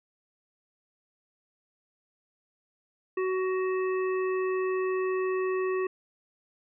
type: harmonic tone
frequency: 373.8 Hz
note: F#4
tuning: 18 cents sharp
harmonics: 1 / 3 / 5 / 7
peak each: -26 / -36 / -40 / -43 dBFS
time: 3.17-5.87 s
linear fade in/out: 5 ms
effects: none